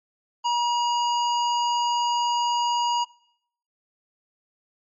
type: tone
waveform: square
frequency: 956 Hz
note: A#5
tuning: 43 cents sharp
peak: -21 dBFS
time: 0.44-3.05 s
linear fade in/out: 20 ms
effects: noise-tail reverb RT60 0.7 s tail -21 dB re dry + MP3 32 kbps